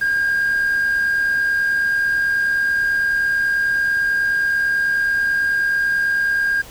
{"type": "tone with amplitude modulation", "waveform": "triangle", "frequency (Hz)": 1614, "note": "G#6", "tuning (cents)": -50, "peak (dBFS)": -11, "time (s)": [0.01, 6.62], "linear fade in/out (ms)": 10, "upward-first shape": "sine", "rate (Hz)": 69.2, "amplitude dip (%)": 40, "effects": ["tanh soft clip ceiling -11 dBFS", "pink hiss -40 dBFS RMS until 6.7 s"]}